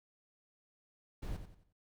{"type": "noise with echo", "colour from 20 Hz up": "brown", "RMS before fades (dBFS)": -40, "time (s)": [1.22, 1.37], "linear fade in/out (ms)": 10, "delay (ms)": 90, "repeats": 4, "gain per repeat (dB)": -9, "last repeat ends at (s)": 1.73, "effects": []}